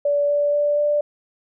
sine tone with pitch steps, 577 / 581 / 585.1 / 589.1 Hz, D5 / D5 / D5 / D5, -31 / -19 / -7 / +5 cents, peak -16 dBFS, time 0.05-1.01 s, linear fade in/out 5 ms, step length 240 ms, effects none

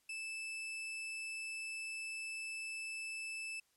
40% pulse tone, 2632 Hz, E7, 3 cents flat, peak -40 dBFS, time 0.09-3.6 s, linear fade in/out 5 ms, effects white hiss -75 dBFS RMS until 3.76 s + low-pass 12000 Hz 12 dB/octave

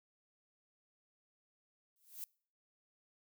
violet noise with exponential growth, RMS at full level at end -41 dBFS, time 1.96-2.24 s, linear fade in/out 1 ms, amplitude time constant 60 ms, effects noise-tail reverb RT60 0.5 s tail -26 dB re dry

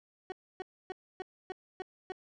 30% pulse tone bursts, 373.8 Hz, F#4, 18 cents sharp, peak -33 dBFS, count 7, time 0.3-2.12 s, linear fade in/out 0 ms, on 20 ms, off 280 ms, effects low-pass 3000 Hz 12 dB/octave

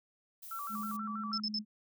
violet noise, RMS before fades -48 dBFS, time 0.42-0.97 s, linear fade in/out 10 ms
sine tone with vibrato, 1244.5 Hz, D#6, in tune, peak -38 dBFS, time 0.51-1.4 s, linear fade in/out 5 ms, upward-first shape square, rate 6.2 Hz, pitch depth 130 cents each way
sine tone with tremolo, 212.1 Hz, G#3, 37 cents sharp, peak -37 dBFS, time 0.69-1.65 s, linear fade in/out 50 ms, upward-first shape sine, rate 20 Hz, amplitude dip 30%
sine tone bursts, 5240 Hz, E8, 11 cents flat, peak -32 dBFS, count 3, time 1.33-1.588 s, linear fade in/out 2 ms, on 48 ms, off 57 ms
effects none

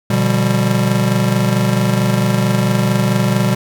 square chord, G dominant seventh, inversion first, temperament just, 122.5 / 147 / 176.4 / 196 Hz, B2 / D3 / F3 / G3, -14 / +2 / +18 / 0 cents, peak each -17 / -22 / -23 / -17 dBFS, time 0.1-3.55 s, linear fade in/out 5 ms, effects none

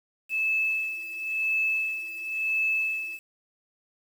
sine tone with tremolo, 2614 Hz, E7, 15 cents flat, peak -22 dBFS, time 0.29-3.2 s, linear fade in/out 50 ms, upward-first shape sine, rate 0.95 Hz, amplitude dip 75%, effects 8-bit

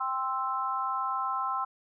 sine chord, C major, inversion second, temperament equal with one note detuned, 787.2 / 1046.5 / 1318.5 Hz, G5 / C6 / E6, +7 / 0 / 0 cents, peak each -35 / -31 / -32 dBFS, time 0-1.65 s, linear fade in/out 10 ms, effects none

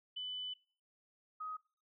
sine tone pair in turn, 3000 / 1258 Hz, F#7 / D#6, +23 / +19 cents, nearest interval octave + minor third, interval 1504 cents, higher first, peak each -39 / -40 dBFS, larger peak first, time 0.16-0.54 / 1.4-1.57 s, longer first, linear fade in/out 10 ms, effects noise-tail reverb RT60 0.4 s tail -22 dB re dry

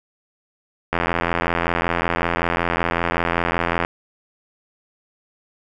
click train, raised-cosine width 0.5 ms, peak -4 dBFS, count 250, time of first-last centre 0.93-3.849 s, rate 85.3 Hz, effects none

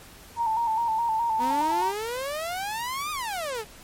sine tone with vibrato, 908 Hz, A#5, 46 cents flat, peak -22 dBFS, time 0.36-1.93 s, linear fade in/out 50 ms, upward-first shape square, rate 4.8 Hz, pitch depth 50 cents each way
sawtooth exponential two-way sweep, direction up then down, 239.2 to 1244.5 to 405.5 Hz, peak -25 dBFS, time 1.38-3.65 s, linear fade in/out 50 ms, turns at 3.11 s
effects pink hiss -48 dBFS RMS until 3.83 s + MP3 64 kbps

